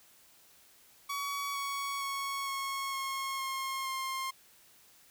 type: tone with pitch steps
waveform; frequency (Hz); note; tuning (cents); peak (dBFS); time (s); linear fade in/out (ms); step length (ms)
sawtooth; 1129 / 1117.3 / 1105.8 / 1094.3 / 1083 / 1071.8 / 1060.7; C#6 / C#6 / C#6 / C#6 / C#6 / C6 / C6; +31 / +13 / -5 / -23 / -41 / +41 / +23; -30; 1.09-4.31; 10; 460
effects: white hiss -61 dBFS RMS until 5.1 s